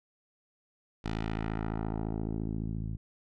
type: tone with low-pass filter sweep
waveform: 10% pulse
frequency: 54.5 Hz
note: A1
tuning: 16 cents flat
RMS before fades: -34 dBFS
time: 1.04-2.97 s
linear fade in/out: 10 ms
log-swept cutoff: 4700 to 130 Hz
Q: 1
effects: none